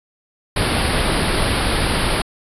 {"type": "band-stop noise", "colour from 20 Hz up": "pink", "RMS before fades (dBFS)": -18, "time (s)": [0.56, 2.22], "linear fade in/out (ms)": 5, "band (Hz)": [5000, 9000], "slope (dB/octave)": 96, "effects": ["resampled to 24000 Hz"]}